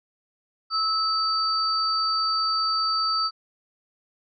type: tone pair together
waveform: sine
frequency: 1300 / 4615 Hz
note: E6 / D8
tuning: -24 / -31 cents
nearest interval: octave + minor seventh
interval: 2193 cents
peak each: -24 dBFS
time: 0.7-3.31 s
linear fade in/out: 50 ms
effects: none